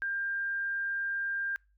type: tone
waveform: sine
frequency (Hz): 1596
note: G6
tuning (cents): +31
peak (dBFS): -30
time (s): 0.02-1.56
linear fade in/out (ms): 0
effects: noise-tail reverb RT60 0.3 s tail -26 dB re dry + added 50 Hz sine -65 dBFS peak until 1.77 s